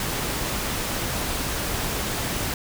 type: noise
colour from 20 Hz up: pink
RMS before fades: -27 dBFS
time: 0-2.54 s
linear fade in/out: 2 ms
effects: none